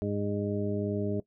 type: harmonic tone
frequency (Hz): 102.3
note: G#2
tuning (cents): -26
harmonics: 1 / 2 / 3 / 4 / 6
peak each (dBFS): -34 / -33 / -36 / -34 / -38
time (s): 0.02-1.2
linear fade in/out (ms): 0
effects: noise-tail reverb RT60 0.1 s tail -19 dB re dry